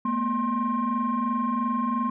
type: tone cluster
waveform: sine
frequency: 220.1 / 243 / 1063 Hz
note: A3 / B3 / C6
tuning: +1 / -28 / +27 cents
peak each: -28 / -26 / -25 dBFS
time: 0.05-2.1 s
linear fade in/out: 5 ms
effects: tanh soft clip ceiling -18 dBFS